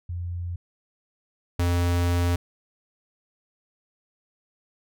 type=tone pair in turn; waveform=sine / square; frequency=87.31 / 87.31 Hz; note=F2 / F2; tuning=0 / 0 cents; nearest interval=unison; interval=0 cents; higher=neither; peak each=-28 / -21 dBFS; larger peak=second; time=0.09-0.56 / 1.59-2.36 s; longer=second; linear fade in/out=5 ms; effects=none